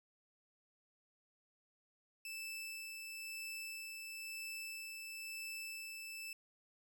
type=tone with tremolo; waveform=sawtooth; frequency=2637 Hz; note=E7; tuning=in tune; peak=-40 dBFS; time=2.25-6.33 s; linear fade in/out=2 ms; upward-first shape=sine; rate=1 Hz; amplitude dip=30%; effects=none